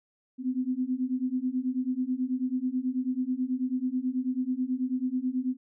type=beating tone pair; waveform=sine; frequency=250.3 / 259.5 Hz; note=B3 / C4; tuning=+23 / -14 cents; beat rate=9.2 Hz; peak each=-30 / -29 dBFS; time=0.38-5.57 s; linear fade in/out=50 ms; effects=none